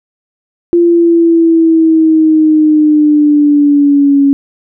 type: exponential sweep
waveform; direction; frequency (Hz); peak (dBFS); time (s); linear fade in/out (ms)
sine; down; 345.3 to 277.7; -4; 0.73-4.33; 0
effects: none